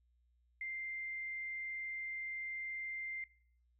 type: tone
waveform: sine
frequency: 2093 Hz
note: C7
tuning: in tune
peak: -39 dBFS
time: 0.61-3.24 s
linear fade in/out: 2 ms
effects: noise-tail reverb RT60 0.6 s tail -23 dB re dry + added 60 Hz sine -70 dBFS peak until 3.79 s

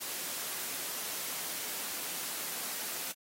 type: high-pass noise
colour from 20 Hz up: white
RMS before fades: -38 dBFS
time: 0-3.13 s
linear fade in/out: 20 ms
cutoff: 180 Hz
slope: 12 dB/octave
effects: AAC 48 kbps

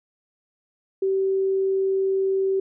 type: tone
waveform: sine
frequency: 385.3 Hz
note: G4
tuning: 30 cents flat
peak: -19 dBFS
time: 1.02-2.6 s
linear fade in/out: 5 ms
effects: none

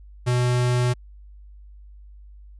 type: tone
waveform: square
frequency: 123.47 Hz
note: B2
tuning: in tune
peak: -19 dBFS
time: 0.26-0.94 s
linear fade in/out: 20 ms
effects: added 50 Hz sine -42 dBFS peak until 2.59 s + resampled to 24000 Hz

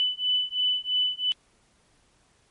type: beating tone pair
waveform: sine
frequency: 2992 / 2995 Hz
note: F#7 / F#7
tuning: +19 / +20 cents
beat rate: 3 Hz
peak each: -26 dBFS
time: 0-1.32 s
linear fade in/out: 0 ms
effects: pink hiss -64 dBFS RMS until 2.5 s + MP3 48 kbps

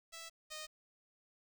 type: tone pair in turn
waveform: 5% pulse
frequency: 659.3 / 618.3 Hz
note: E5 / D#5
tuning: 0 / -11 cents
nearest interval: minor second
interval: 111 cents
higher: first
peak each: -36 / -33 dBFS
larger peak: second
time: 0.12-0.3 / 0.5-0.67 s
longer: first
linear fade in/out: 20 ms
effects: 10-bit

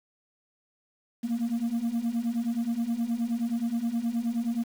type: beating tone pair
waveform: sine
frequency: 227.6 / 237.1 Hz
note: A#3 / A#3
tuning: -41 / +30 cents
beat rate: 9.5 Hz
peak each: -28 / -26 dBFS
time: 1.23-4.64 s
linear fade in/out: 20 ms
effects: tanh soft clip ceiling -23 dBFS + 8-bit

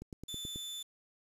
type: click train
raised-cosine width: 3 ms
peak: -31 dBFS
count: 6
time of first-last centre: 0.02-0.559 s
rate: 9.27 Hz
type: tone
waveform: sawtooth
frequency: 3520 Hz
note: A7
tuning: in tune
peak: -37 dBFS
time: 0.28-0.83 s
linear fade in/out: 10 ms
effects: resampled to 32000 Hz + 9-bit

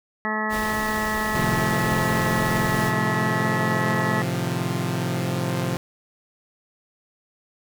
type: harmonic tone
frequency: 215.5 Hz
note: A3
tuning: 36 cents flat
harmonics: 1 / 2 / 3 / 4 / 5 / 6 / 8 / 9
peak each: -29 / -34 / -34 / -30 / -32 / -32 / -31 / -29 dBFS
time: 0.25-4.22 s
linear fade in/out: 0 ms
type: noise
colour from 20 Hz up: pink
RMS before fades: -32 dBFS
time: 0.49-2.93 s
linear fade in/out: 50 ms
type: chord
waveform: sawtooth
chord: F dominant seventh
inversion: first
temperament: equal with one note detuned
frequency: 110 / 130.81 / 152.27 / 174.61 Hz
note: A2 / C3 / Eb3 / F3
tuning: 0 / 0 / -37 / 0 cents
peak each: -27 / -23 / -29 / -23 dBFS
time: 1.35-5.77 s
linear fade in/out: 0 ms
effects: none

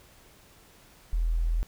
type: tone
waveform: sine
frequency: 41.3 Hz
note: E1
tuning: 4 cents sharp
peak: -23 dBFS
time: 1.13-1.63 s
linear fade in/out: 0 ms
effects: pink hiss -56 dBFS RMS until 1.67 s

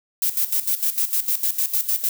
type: noise with tremolo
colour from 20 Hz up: violet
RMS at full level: -20 dBFS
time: 0.22-2.09 s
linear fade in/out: 2 ms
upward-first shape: square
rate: 6.6 Hz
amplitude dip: 75%
effects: none

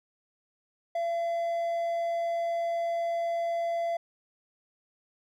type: tone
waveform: triangle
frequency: 678 Hz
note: E5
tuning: 49 cents sharp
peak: -25 dBFS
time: 0.95-3.97 s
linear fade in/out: 5 ms
effects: none

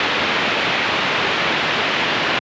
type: low-pass noise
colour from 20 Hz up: white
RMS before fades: -19 dBFS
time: 0-2.39 s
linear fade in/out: 2 ms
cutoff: 3200 Hz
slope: 24 dB/octave
effects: high-pass 150 Hz 12 dB/octave + resampled to 16000 Hz

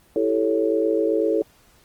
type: chord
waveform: sine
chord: A dominant seventh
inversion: second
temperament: equal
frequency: 329.6 / 392 / 440 / 554.4 Hz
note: E4 / G4 / A4 / C#5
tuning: 0 / 0 / 0 / 0 cents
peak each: -23 / -27 / -21 / -25 dBFS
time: 0.16-1.42 s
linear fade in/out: 2 ms
effects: pink hiss -56 dBFS RMS until 1.84 s + Opus 24 kbps

